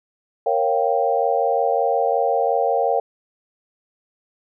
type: chord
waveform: sine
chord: G half-diminished seventh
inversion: first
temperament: equal with one note detuned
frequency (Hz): 466.2 / 549.3 / 698.5 / 784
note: Bb4 / Db5 / F5 / G5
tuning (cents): 0 / -16 / 0 / 0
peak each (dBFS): -22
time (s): 0.46-3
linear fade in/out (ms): 5
effects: none